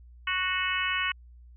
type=harmonic tone with a mistuned harmonic; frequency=370 Hz; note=F#4; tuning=in tune; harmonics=3 / 4 / 5 / 6 / 7 / 8; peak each=-33 / -33 / -33 / -33 / -33 / -33 dBFS; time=0.27-1.12 s; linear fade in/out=5 ms; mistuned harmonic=6; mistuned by=-20 cents; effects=added 60 Hz sine -48 dBFS peak until 1.56 s